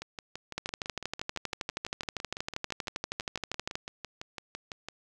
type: two click trains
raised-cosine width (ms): 0.2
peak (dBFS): -21 / -15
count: 30 / 41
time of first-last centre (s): 0.02-4.886 / 0.58-3.755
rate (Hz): 5.96 / 12.6
effects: none